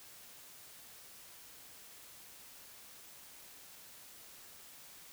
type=silence; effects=white hiss -55 dBFS RMS until 5.12 s